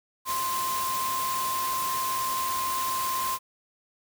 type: tone in noise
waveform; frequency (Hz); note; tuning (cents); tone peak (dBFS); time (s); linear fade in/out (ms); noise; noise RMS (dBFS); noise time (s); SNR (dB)
sine; 1046.5; C6; 0; -27; 0.25-3.39; 50; white; -33; 0.25-3.39; +3
effects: none